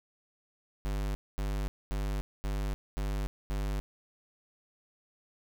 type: tone bursts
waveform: square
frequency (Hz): 49.87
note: G1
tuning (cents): +30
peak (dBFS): -31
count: 6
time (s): 0.85-3.8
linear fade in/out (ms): 0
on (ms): 300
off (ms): 230
effects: none